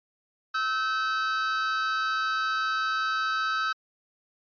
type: tone pair together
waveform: 45% pulse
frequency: 1296 / 1541.2 Hz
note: E6 / G6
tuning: -30 / -30 cents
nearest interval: minor third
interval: 300 cents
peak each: -27 / -29 dBFS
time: 0.54-3.73 s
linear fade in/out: 10 ms
effects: resampled to 11025 Hz